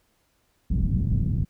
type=low-pass noise; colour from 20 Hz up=white; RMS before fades=-23 dBFS; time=0.7-1.45 s; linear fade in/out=10 ms; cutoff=170 Hz; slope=24 dB/octave; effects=pink hiss -68 dBFS RMS until 1.49 s